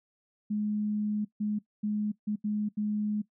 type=tone bursts at uneven times; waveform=sine; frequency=210.1 Hz; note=G#3; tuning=20 cents sharp; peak=-27 dBFS; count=6; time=0.5-1.25 / 1.4-1.59 / 1.83-2.12 / 2.27-2.36 / 2.44-2.69 / 2.77-3.22 s; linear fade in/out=10 ms; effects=noise-tail reverb RT60 0.1 s tail -18 dB re dry